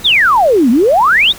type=exponential two-way sweep; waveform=sine; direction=down then up; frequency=3900 to 220 to 3900 Hz; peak=-6 dBFS; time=0.04-1.33 s; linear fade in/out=20 ms; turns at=0.7 s; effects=pink hiss -32 dBFS RMS until 1.38 s